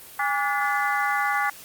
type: harmonic tone with a mistuned harmonic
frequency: 288.5 Hz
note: D4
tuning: 31 cents flat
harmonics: 3 / 4 / 5 / 6 / 7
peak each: -26 / -27 / -28 / -29 / -29 dBFS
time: 0.19-1.5 s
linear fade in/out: 5 ms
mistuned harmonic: 3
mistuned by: -99 cents
effects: white hiss -44 dBFS RMS until 1.64 s + Opus 32 kbps